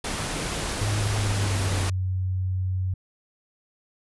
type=noise; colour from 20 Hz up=pink; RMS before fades=-29 dBFS; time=0.04-1.9 s; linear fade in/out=5 ms
type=tone with pitch glide; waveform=sine; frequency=103.83 to 93.04 Hz; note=G#2 to F#2; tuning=0 to +10 cents; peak=-23 dBFS; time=0.81-2.94 s; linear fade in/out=5 ms; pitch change=-190 cents; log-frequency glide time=1.17-1.85 s
effects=resampled to 24000 Hz